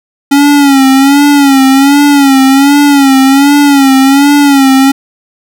square tone with vibrato, 277.2 Hz, C#4, in tune, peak -3 dBFS, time 0.31-4.92 s, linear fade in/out 10 ms, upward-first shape sine, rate 1.3 Hz, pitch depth 73 cents each way, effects none

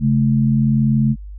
sine tone pair together, 136.87 / 217.4 Hz, C#3 / A3, -22 / -21 cents, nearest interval minor sixth, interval 801 cents, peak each -15 dBFS, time 0-1.16 s, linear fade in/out 50 ms, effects added 50 Hz sine -30 dBFS peak until 1.38 s

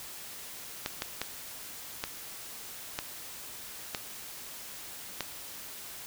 clicks, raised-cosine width 0.2 ms, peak -14 dBFS, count 7, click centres 0.861 / 1.021 / 1.216 / 2.039 / 2.989 / 3.948 / 5.207 s, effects white hiss -44 dBFS RMS until 6.06 s

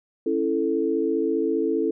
sine chord, A major, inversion first, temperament just, 275 / 330 / 440 Hz, C#4 / E4 / A4, -14 / +2 / 0 cents, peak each -27 / -24 / -24 dBFS, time 0.26-1.91 s, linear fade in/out 5 ms, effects none

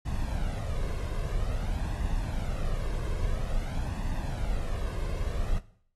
brown noise with flanger, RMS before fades -30 dBFS, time 0.05-5.59 s, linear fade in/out 10 ms, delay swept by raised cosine 1.1 to 1.9 ms, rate 0.5 Hz, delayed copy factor +0.55, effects noise-tail reverb RT60 0.6 s tail -17 dB re dry + AAC 32 kbps

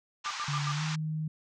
pink band-pass noise, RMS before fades -38 dBFS, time 0.24-0.96 s, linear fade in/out 10 ms, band 850 to 6800 Hz, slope 48 dB/octave
sine tone bursts, 1192 Hz, D6, 25 cents sharp, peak -32 dBFS, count 4, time 0.26-0.716 s, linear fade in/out 0 ms, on 45 ms, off 92 ms
sine tone with pitch glide, 144.7 to 155.98 Hz, D3 to D#3, -25 to +5 cents, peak -30 dBFS, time 0.48-1.28 s, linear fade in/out 5 ms, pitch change +130 cents, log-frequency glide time 0.72-0.83 s
effects none

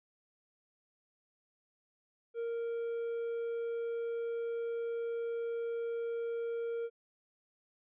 triangle tone, 464.9 Hz, A#4, 5 cents flat, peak -32 dBFS, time 2.34-6.9 s, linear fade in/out 50 ms, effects resampled to 8000 Hz

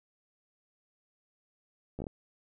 slowing click train, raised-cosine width 2 ms, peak -25 dBFS, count 5, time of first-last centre 1.99-2.068 s, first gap 13 ms, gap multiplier 1.28, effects none

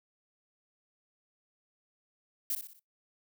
violet noise with echo, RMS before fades -32 dBFS, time 2.5-2.55 s, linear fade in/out 2 ms, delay 61 ms, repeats 4, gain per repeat -7 dB, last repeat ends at 2.794 s, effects noise-tail reverb RT60 0.2 s tail -25 dB re dry

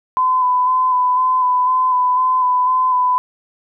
sine tone with vibrato, 1010 Hz, B5, 39 cents sharp, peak -12 dBFS, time 0.17-3.18 s, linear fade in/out 0 ms, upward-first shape square, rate 2 Hz, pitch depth 17 cents each way, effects none

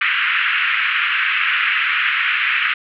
white band-pass noise, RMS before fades -18 dBFS, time 0.01-2.74 s, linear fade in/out 5 ms, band 1300 to 2800 Hz, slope 48 dB/octave, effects none

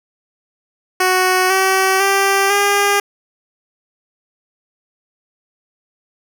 10% pulse tone with pitch steps, 370 / 381.1 / 392.5 / 404.2 Hz, F#4 / G4 / G4 / G#4, 0 / -49 / +2 / -47 cents, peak -4 dBFS, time 1-3 s, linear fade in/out 5 ms, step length 500 ms, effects none

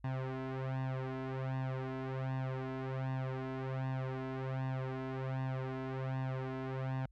sawtooth tone with flanger, 131.4 Hz, C3, 8 cents sharp, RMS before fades -38 dBFS, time 0.04-7.06 s, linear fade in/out 5 ms, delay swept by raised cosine 1.1 to 3 ms, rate 1.3 Hz, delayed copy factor +0.95, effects added 50 Hz sine -60 dBFS peak until 7.11 s + low-pass 2000 Hz 12 dB/octave

